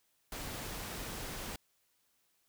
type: noise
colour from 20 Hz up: pink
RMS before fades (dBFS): -42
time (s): 0.32-1.56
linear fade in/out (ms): 2
effects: white hiss -75 dBFS RMS until 2.48 s